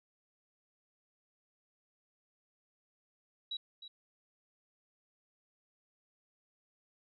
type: tone with echo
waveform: sine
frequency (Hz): 3886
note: B7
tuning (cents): -29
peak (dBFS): -36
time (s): 3.51-3.57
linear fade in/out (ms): 5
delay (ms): 310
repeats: 1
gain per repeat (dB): -11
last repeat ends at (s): 3.88
effects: none